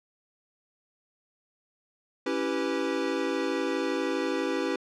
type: chord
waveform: square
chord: C# half-diminished seventh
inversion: none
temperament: equal with one note detuned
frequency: 277.2 / 329.6 / 389.3 / 493.9 Hz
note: C#4 / E4 / G4 / B4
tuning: 0 / 0 / -12 / 0 cents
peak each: -33 dBFS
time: 2.26-4.76 s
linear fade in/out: 5 ms
effects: low-pass 5000 Hz 12 dB/octave